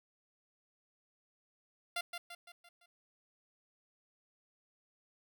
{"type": "tone with echo", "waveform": "10% pulse", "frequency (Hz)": 694, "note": "F5", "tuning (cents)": -11, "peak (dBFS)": -26, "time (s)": [1.96, 2.01], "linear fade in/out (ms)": 5, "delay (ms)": 170, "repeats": 5, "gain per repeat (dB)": -6, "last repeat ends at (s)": 2.86, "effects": []}